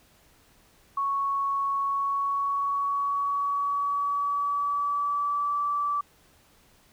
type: tone with pitch glide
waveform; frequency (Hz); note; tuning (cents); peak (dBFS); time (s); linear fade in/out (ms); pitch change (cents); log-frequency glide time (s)
sine; 1108.7 to 1159.8; C#6 to D6; 0 to -22; -24; 0.97-6.01; 5; +78; 1.77-5.63
effects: pink hiss -60 dBFS RMS until 6.92 s

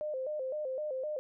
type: tone with vibrato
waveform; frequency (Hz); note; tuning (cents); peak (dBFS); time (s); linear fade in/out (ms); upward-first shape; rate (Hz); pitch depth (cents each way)
sine; 562; C#5; +24; -33; 0.01-1.19; 0; square; 3.9; 130
effects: none

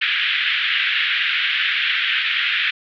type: band-pass noise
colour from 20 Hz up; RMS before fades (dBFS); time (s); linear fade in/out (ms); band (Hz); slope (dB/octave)
white; -20; 0.01-2.71; 10; 1500 to 3400; 48
effects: none

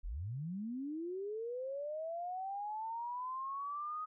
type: linear sweep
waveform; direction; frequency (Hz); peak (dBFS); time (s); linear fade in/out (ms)
sine; up; 31.29 to 1259; -38; 0.03-4.06; 20
effects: none

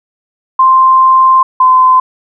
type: tone pair in turn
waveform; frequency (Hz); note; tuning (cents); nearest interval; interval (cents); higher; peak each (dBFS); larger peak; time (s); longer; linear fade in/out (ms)
sine; 1046.5 / 1027.9; C6 / C6; 0 / -31; unison; 31; first; -3; neither; 0.59-1.43 / 1.6-2; first; 5
effects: none

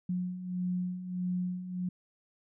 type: beating tone pair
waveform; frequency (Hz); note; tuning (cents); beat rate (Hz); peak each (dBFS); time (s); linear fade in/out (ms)
sine; 179.5 / 181.1; F3 / F#3; +48 / -37; 1.6; -38 / -32; 0.09-1.89; 5
effects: none

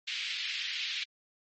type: band-pass noise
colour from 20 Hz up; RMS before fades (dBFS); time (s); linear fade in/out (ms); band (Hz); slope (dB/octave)
white; -36; 0.07-1.04; 10; 2200 to 3800; 24
effects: MP3 32 kbps

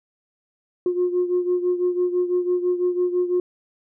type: beating tone pair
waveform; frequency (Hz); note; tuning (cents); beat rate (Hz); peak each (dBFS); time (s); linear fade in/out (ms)
sine; 356.9 / 362.9; F4 / F#4; +38 / -34; 6; -19 / -24; 0.86-3.4; 2
effects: tanh soft clip ceiling -13 dBFS

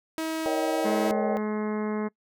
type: tone with pitch glide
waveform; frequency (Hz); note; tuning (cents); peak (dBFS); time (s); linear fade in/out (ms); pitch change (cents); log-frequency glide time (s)
sawtooth; 320.1 to 322.5; D#4 to E4; +49 to -38; -24; 0.18-1.11; 0; +13; 0.56-0.97
type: chord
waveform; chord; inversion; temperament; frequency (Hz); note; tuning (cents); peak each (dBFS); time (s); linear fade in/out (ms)
sine; Eb dominant seventh; second; equal with one note detuned; 466.2 / 554.4 / 622.3 / 776.3; Bb4 / Db5 / Eb5 / G5; 0 / 0 / 0 / -17; -31; 0.46-1.37; 0
type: harmonic tone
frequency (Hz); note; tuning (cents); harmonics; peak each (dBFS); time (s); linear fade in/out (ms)
212.7; G#3; +42; 1 / 2 / 3 / 4 / 5 / 6 / 7 / 8 / 9 / 10; -28 / -31 / -40 / -41 / -40 / -45 / -48 / -46 / -50 / -47; 0.84-2.09; 20
effects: noise-tail reverb RT60 0.1 s tail -24 dB re dry

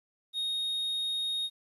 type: tone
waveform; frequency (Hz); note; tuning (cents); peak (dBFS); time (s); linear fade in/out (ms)
triangle; 3725; A#7; -2; -28; 0.33-1.5; 50
effects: resampled to 32000 Hz + 11-bit

